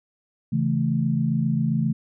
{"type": "chord", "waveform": "sine", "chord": "A major", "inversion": "first", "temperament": "just", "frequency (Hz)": [137.5, 165, 220], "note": ["C#3", "E3", "A3"], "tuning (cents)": [-14, 2, 0], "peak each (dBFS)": -24, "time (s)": [0.52, 1.93], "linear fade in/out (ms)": 10, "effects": []}